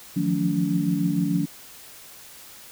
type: tone cluster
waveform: sine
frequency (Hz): 155.3 / 172 / 178.7 / 218.7 / 286.3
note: D#3 / F3 / F3 / A3 / D4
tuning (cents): -3 / -26 / +40 / -10 / -44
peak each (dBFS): -29 / -30 / -24 / -30 / -25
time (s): 0.16-1.46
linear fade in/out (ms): 10
effects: white hiss -45 dBFS RMS until 2.71 s